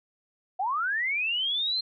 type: linear sweep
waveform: sine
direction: up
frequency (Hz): 709 to 4200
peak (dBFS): -25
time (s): 0.59-1.81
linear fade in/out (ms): 10
effects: none